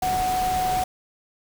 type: tone in noise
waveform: sine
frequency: 740 Hz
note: F#5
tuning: in tune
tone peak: -21 dBFS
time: 0.02-0.84 s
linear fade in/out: 5 ms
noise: pink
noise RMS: -31 dBFS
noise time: 0.02-0.84 s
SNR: +7 dB
effects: none